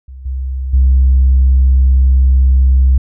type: tone with level steps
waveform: sine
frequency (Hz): 65.41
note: C2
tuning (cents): 0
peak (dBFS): -28 / -16 / -4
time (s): 0.08-2.98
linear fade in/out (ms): 5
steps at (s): 0.25 / 0.73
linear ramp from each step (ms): 10
effects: tanh soft clip ceiling -3 dBFS